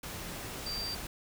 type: tone in noise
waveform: sine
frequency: 4695 Hz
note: D8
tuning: 1 cent flat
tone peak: -35 dBFS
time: 0.66-0.95 s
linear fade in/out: 5 ms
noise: pink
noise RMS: -41 dBFS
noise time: 0.03-1.07 s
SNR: +3 dB
effects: none